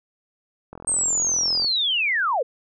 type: click train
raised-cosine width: 1 ms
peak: -23 dBFS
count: 40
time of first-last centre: 0.73-1.645 s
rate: 42.6 Hz
type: linear sweep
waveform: sine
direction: down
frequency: 8510 to 440 Hz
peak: -19 dBFS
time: 0.87-2.43 s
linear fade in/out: 10 ms
effects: none